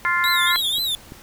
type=harmonic tone; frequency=349.2 Hz; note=F4; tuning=in tune; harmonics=3 / 4 / 5 / 6; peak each=-23 / -23 / -23 / -23 dBFS; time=0.05-0.56 s; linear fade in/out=0 ms
type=tone with vibrato; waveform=45% pulse; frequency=3762 Hz; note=A#7; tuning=15 cents sharp; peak=-20 dBFS; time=0.24-0.95 s; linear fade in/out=0 ms; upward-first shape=triangle; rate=3.9 Hz; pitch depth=150 cents each way
type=tone bursts; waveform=triangle; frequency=3322 Hz; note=G#7; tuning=in tune; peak=-23 dBFS; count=4; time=0.46-0.788 s; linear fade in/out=10 ms; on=64 ms; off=24 ms
type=clicks; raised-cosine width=3 ms; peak=-28 / -23 dBFS; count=2; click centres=0.784 / 1.121 s
effects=pink hiss -45 dBFS RMS until 1.22 s